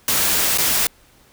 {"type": "noise with dropouts", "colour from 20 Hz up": "white", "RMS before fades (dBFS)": -18, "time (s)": [0.08, 0.87], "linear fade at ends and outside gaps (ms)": 2, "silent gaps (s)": [0.576, 0.583], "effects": ["pink hiss -53 dBFS RMS until 1.32 s"]}